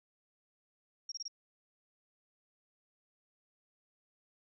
sine tone bursts, 5588 Hz, F8, in tune, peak -38 dBFS, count 4, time 1.09-1.281 s, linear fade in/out 5 ms, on 29 ms, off 25 ms, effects none

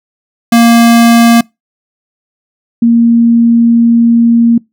square / sine tone pair in turn, 233.1 / 233.1 Hz, A#3 / A#3, 0 / 0 cents, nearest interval unison, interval 0 cents, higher neither, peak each -3 dBFS, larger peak neither, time 0.52-1.41 / 2.82-4.58 s, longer second, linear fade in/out 5 ms, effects noise-tail reverb RT60 0.2 s tail -25 dB re dry

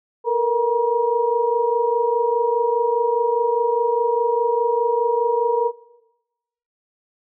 sine tone cluster, 453.5 / 478.4 / 953 Hz, A#4 / A#4 / A#5, -48 / +45 / +38 cents, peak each -21 dBFS, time 0.24-5.72 s, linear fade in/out 50 ms, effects noise-tail reverb RT60 1.0 s tail -21 dB re dry

